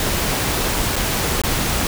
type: noise with dropouts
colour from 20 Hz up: pink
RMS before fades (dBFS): -20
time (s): 0-1.87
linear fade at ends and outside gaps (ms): 1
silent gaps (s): 0.958-0.963 / 1.417-1.436
effects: none